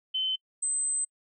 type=tone pair in turn; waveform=sine; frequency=3061 / 8172 Hz; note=G7 / C9; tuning=-42 / -42 cents; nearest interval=octave + perfect fourth; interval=1700 cents; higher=second; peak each=-26 dBFS; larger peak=neither; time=0.14-0.36 / 0.62-1.05 s; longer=second; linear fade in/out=10 ms; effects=noise-tail reverb RT60 0.1 s tail -25 dB re dry